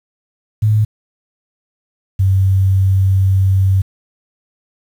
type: tone pair in turn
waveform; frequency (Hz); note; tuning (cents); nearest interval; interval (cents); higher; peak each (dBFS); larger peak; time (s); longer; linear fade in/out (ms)
sine; 107.2 / 95.78; A2 / G2; -45 / -40; major second; 195; first; -9; neither; 0.62-0.85 / 2.19-3.82; second; 10
effects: 7-bit